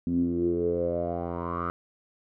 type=tone with low-pass filter sweep; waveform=10% pulse; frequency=86 Hz; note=F2; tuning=26 cents flat; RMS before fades=-28 dBFS; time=0.07-1.7 s; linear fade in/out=0 ms; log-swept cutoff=230 to 1300 Hz; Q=8.2; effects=none